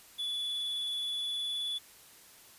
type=tone with vibrato; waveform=triangle; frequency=3434 Hz; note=A7; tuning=43 cents flat; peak=-31 dBFS; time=0.18-1.79 s; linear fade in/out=20 ms; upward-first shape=sine; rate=19 Hz; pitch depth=11 cents each way; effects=white hiss -56 dBFS RMS until 2.58 s + resampled to 32000 Hz